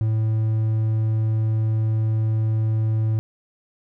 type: tone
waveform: triangle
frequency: 110 Hz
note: A2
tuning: in tune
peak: -16 dBFS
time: 0.01-3.19 s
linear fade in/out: 0 ms
effects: none